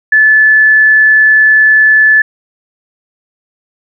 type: tone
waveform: sine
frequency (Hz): 1735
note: A6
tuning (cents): -25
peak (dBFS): -3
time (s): 0.12-2.22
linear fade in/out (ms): 5
effects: none